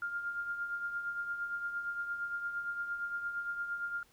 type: tone with tremolo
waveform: sine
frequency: 1403 Hz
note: F6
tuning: 8 cents sharp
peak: -32 dBFS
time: 0.02-4.03 s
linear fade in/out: 2 ms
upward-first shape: triangle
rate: 8.7 Hz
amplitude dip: 60%
effects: pink hiss -66 dBFS RMS until 4.12 s